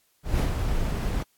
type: noise with ADSR envelope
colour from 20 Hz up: brown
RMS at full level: -21 dBFS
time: 0.23-1.23 s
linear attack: 160 ms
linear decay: 110 ms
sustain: -5 dB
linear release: 7 ms
effects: white hiss -67 dBFS RMS until 1.37 s + AAC 64 kbps